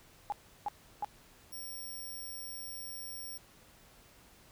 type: tone bursts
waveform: sine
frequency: 826 Hz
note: G#5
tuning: 10 cents flat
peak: -31 dBFS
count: 3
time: 0.3-1.046 s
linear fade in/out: 0 ms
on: 22 ms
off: 340 ms
type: tone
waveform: 5% pulse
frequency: 5550 Hz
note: F8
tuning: 12 cents flat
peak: -36 dBFS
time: 1.52-3.38 s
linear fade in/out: 10 ms
effects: pink hiss -60 dBFS RMS until 4.51 s